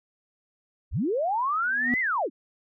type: linear two-way sweep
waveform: sine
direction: up then down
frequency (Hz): 31.61 to 2093 to 207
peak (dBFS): -23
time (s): 0.91-2.3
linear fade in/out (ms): 50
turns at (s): 2
type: tone with exponential growth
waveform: triangle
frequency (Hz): 246.9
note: B3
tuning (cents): 0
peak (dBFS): -19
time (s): 1.64-1.94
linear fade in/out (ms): 0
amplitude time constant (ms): 64
effects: none